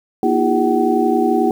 sine tone cluster, 238.6 / 316 / 347.2 / 403.5 / 754 Hz, A#3 / D#4 / F4 / G#4 / F#5, +41 / +27 / -10 / -50 / +32 cents, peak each -19 dBFS, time 0.23-1.51 s, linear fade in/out 2 ms, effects 7-bit

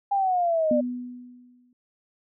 sine exponential sweep, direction down, 811 to 587.3 Hz, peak -20 dBFS, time 0.11-0.81 s, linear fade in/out 10 ms
sine tone with exponential decay, 246.9 Hz, B3, in tune, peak -20 dBFS, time 0.71-1.73 s, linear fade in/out 2 ms, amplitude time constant 220 ms
effects none

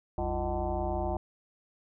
sine tone with frequency modulation, 349.2 Hz, F4, in tune, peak -28 dBFS, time 0.18-1.17 s, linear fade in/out 2 ms, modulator 134 Hz, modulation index 3.8, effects none

